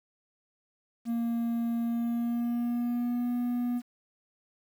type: tone with pitch glide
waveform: triangle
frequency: 233.1 to 243.1 Hz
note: A#3 to B3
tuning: 0 to -27 cents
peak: -25 dBFS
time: 1.05-3.82 s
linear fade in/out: 50 ms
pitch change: +73 cents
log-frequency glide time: 1.84-3.28 s
effects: 9-bit